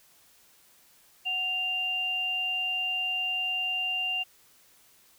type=tone pair together; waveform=sine; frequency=741 / 2790 Hz; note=F#5 / F7; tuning=+2 / -2 cents; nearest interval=octave + major seventh; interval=2296 cents; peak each=-39 / -27 dBFS; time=1.25-4.24 s; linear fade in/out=20 ms; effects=white hiss -60 dBFS RMS until 5.18 s